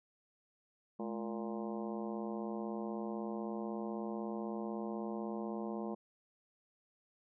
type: harmonic tone with a mistuned harmonic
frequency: 116.1 Hz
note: A#2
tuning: 7 cents flat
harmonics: 2 / 3 / 4 / 5 / 6 / 7 / 8 / 9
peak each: -40 / -44 / -46 / -48 / -50 / -51 / -52 / -53 dBFS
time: 0.99-5.95 s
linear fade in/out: 10 ms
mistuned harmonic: 2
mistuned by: -140 cents
effects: none